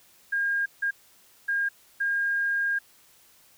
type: tone bursts at uneven times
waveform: sine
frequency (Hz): 1617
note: G#6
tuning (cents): -47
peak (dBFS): -23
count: 4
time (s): 0.32-0.66 / 0.82-0.91 / 1.48-1.69 / 2-2.79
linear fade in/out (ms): 10
effects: white hiss -58 dBFS RMS until 3.57 s